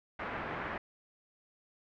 white low-pass noise, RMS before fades -39 dBFS, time 0.19-0.78 s, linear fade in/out 5 ms, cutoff 1900 Hz, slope 24 dB/octave, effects none

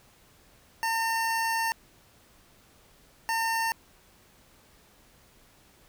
25% pulse tone bursts at uneven times, 907 Hz, A#5, 48 cents flat, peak -22 dBFS, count 2, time 0.83-1.72 / 3.29-3.72 s, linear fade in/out 0 ms, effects pink hiss -59 dBFS RMS until 5.88 s

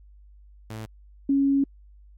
sawtooth / sine tone pair in turn, 110 / 276.4 Hz, A2 / C#4, 0 / -5 cents, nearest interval octave + major third, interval 1595 cents, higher second, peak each -30 / -18 dBFS, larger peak second, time 0.7-0.86 / 1.29-1.64 s, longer second, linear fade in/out 5 ms, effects added 50 Hz sine -48 dBFS peak until 2.17 s + AAC 48 kbps

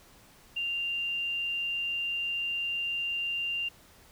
sine tone, 2786 Hz, F7, 5 cents flat, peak -29 dBFS, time 0.56-3.69 s, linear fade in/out 10 ms, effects pink hiss -57 dBFS RMS until 4.11 s

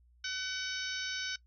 harmonic tone with a mistuned harmonic, 755 Hz, F#5, 35 cents sharp, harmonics 2 / 3 / 4 / 5 / 6 / 7 / 8, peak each -39 / -44 / -42 / -43 / -46 / -42 / -46 dBFS, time 0.24-1.36 s, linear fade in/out 5 ms, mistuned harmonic 7, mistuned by +28 cents, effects noise-tail reverb RT60 0.1 s tail -20 dB re dry + added 60 Hz sine -61 dBFS peak until 1.46 s

